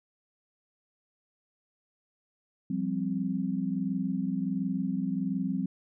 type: chord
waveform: sine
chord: F suspended second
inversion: none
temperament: equal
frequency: 174.61 / 196 / 261.6 Hz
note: F3 / G3 / C4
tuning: 0 / 0 / 0 cents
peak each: -33 / -31 / -32 dBFS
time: 2.7-5.66 s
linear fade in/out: 5 ms
effects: none